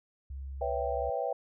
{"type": "tone with pitch glide", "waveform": "sine", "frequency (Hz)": [67.7, 66.96], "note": ["C#2", "C2"], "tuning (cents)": [-40, 41], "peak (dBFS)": -37, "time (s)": [0.3, 1.1], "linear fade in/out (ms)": 5, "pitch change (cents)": -19, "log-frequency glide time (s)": [0.62, 0.9]}
{"type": "chord", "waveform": "sine", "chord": "C# half-diminished seventh", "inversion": "third", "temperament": "equal", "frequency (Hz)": [493.9, 554.4, 659.3, 784], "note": ["B4", "C#5", "E5", "G5"], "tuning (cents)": [0, 0, 0, 0], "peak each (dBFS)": -35, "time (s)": [0.61, 1.33], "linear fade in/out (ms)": 5}
{"effects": []}